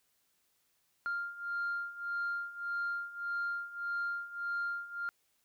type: beating tone pair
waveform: sine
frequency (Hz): 1396.9 / 1398.6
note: F6 / F6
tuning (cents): 0 / +2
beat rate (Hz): 1.7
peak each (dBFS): -38 / -35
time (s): 1.06-5.09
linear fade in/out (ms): 0
effects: tanh soft clip ceiling -29 dBFS + white hiss -75 dBFS RMS until 5.44 s